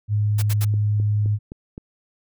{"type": "tone", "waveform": "sine", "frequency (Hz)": 104.7, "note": "G#2", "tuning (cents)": 15, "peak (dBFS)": -17, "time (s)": [0.08, 1.39], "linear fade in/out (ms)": 50}
{"type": "noise bursts", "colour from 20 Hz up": "white", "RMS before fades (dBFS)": -30, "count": 3, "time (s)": [0.38, 0.65], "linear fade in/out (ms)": 10, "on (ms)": 44, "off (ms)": 69}
{"type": "click train", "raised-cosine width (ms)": 3, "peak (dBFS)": -21, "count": 5, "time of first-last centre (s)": [0.74, 1.779], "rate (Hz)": 3.85}
{"effects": []}